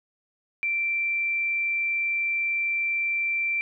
sine tone, 2349 Hz, D7, in tune, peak -23 dBFS, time 0.63-3.61 s, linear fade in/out 0 ms, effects none

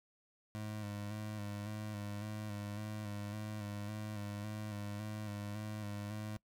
25% pulse tone with vibrato, 104.7 Hz, G#2, 15 cents sharp, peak -37 dBFS, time 0.55-6.37 s, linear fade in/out 0 ms, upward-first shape square, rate 1.8 Hz, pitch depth 32 cents each way, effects noise-tail reverb RT60 0.1 s tail -23 dB re dry

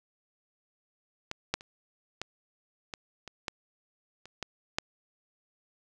clicks, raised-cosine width 0.2 ms, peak -17 / -10 / -30 / -17 / -20 / -25 / -15 / -30 / -17 / -10 dBFS, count 10, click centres 1.314 / 1.54 / 1.609 / 2.216 / 2.938 / 3.277 / 3.482 / 4.256 / 4.427 / 4.785 s, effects none

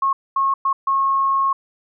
sine tone bursts at uneven times, 1088 Hz, C#6, 33 cents flat, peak -15 dBFS, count 4, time 0.02-0.13 / 0.36-0.54 / 0.65-0.73 / 0.87-1.53 s, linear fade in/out 5 ms, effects none

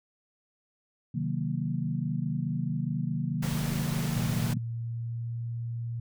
sine chord, C half-diminished seventh, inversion none, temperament equal, 130.81 / 155.56 / 185 / 233.1 Hz, C3 / Eb3 / Gb3 / Bb3, 0 / 0 / 0 / 0 cents, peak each -33 / -31 / -35 / -35 dBFS, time 1.14-4.58 s, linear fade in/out 10 ms
pink noise, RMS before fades -37 dBFS, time 3.42-4.54 s, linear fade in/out 10 ms
sine tone with pitch glide, 115.7 to 117.11 Hz, A#2 to A#2, -13 to +8 cents, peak -31 dBFS, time 4.14-6 s, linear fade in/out 5 ms, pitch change +21 cents, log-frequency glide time 4.49-5.4 s
effects none

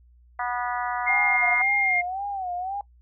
harmonic tone, 244.5 Hz, B3, 17 cents flat, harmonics 3 / 4 / 5 / 6 / 7 / 8, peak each -29 / -31 / -33 / -35 / -36 / -37 dBFS, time 0.39-1.62 s, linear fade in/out 5 ms
sine tone, 2121 Hz, C7, 23 cents sharp, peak -20 dBFS, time 1.06-2.02 s, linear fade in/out 20 ms
sine tone with vibrato, 758 Hz, F#5, 42 cents sharp, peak -27 dBFS, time 1.09-2.81 s, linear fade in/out 2 ms, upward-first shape sine, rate 1.9 Hz, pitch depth 120 cents each way
effects noise-tail reverb RT60 0.1 s tail -21 dB re dry + added 60 Hz sine -52 dBFS peak until 3.01 s

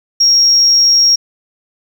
sine tone, 5588 Hz, F8, in tune, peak -5 dBFS, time 0.2-1.16 s, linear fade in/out 10 ms, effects tanh soft clip ceiling -2 dBFS + 7-bit

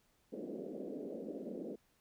pink band-pass noise, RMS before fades -44 dBFS, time 0.32-1.76 s, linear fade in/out 10 ms, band 200 to 570 Hz, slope 48 dB/octave, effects pink hiss -74 dBFS RMS until 2 s

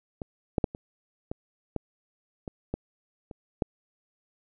clicks, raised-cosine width 2 ms, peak -21 / -10 / -9 / -24 / -19 / -16 / -22 / -16 / -27 / -11 dBFS, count 10, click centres 0.218 / 0.582 / 0.642 / 0.749 / 1.315 / 1.763 / 2.478 / 2.74 / 3.312 / 3.622 s, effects none

